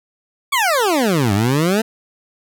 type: exponential two-way sweep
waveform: 20% pulse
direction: down then up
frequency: 1165 to 96 to 229.2 Hz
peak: -9 dBFS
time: 0.52-1.82 s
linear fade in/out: 10 ms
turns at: 1.33 s
effects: none